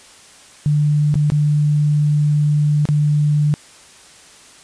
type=tone with dropouts; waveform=sine; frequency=148.5 Hz; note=D3; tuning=20 cents sharp; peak=-12 dBFS; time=0.66-3.54 s; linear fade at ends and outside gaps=0 ms; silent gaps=1.142-1.155 / 1.301-1.32 / 2.854-2.888 s; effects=white hiss -44 dBFS RMS until 4.63 s + resampled to 22050 Hz